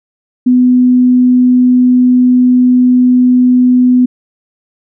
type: tone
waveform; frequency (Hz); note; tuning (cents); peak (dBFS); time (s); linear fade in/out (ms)
sine; 250; B3; +21; -4; 0.46-4.06; 10
effects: none